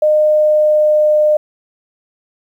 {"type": "tone with pitch glide", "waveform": "sine", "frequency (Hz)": [610, 605.8], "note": ["D#5", "D#5"], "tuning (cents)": [-34, -46], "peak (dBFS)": -8, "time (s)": [0.02, 1.37], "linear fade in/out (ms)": 5, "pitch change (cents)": -12, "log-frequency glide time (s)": [0.25, 1.2], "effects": ["8-bit"]}